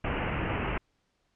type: low-pass noise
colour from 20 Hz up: pink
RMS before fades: -31 dBFS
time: 0.04-0.78 s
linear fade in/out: 5 ms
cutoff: 2900 Hz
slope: 96 dB/octave
effects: pink hiss -74 dBFS RMS until 1.35 s + low-pass 6000 Hz 12 dB/octave